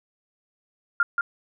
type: tone with echo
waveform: sine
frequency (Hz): 1400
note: F6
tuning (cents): +4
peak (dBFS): -16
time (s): 1-1.03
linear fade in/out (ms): 2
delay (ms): 180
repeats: 1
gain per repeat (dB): -4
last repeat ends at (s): 1.21
effects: none